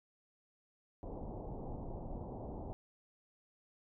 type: low-pass noise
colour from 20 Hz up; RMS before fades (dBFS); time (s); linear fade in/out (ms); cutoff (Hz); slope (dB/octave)
pink; -44; 1.03-2.73; 0; 880; 48
effects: none